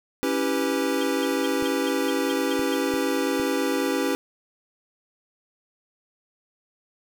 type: chord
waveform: square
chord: C# half-diminished seventh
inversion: none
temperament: equal with one note detuned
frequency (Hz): 277.2 / 326.2 / 392 / 493.9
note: C#4 / E4 / G4 / B4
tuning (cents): 0 / -18 / 0 / 0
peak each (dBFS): -27 / -30 / -29 / -29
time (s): 0.23-4.15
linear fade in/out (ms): 0
type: tone bursts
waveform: sine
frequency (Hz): 3207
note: G7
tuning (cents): +39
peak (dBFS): -31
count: 9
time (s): 1.01-2.746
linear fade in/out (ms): 5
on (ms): 24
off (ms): 190
type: clicks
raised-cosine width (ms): 3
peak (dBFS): -25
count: 4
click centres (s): 1.625 / 2.594 / 2.939 / 3.398
effects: none